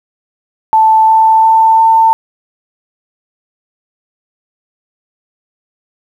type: tone with pitch steps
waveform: sine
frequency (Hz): 880 / 885.6 / 891.3 / 896.9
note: A5 / A5 / A5 / A5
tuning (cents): 0 / +11 / +22 / +33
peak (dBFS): -4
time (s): 0.73-2.13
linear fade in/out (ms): 0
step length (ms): 350
effects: 7-bit